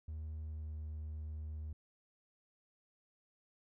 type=tone with pitch glide; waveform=triangle; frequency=78 to 77.1 Hz; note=D#2 to D#2; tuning=+5 to -15 cents; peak=-38 dBFS; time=0.08-1.73 s; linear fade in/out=5 ms; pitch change=-20 cents; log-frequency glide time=0.41-0.73 s; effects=tanh soft clip ceiling -35 dBFS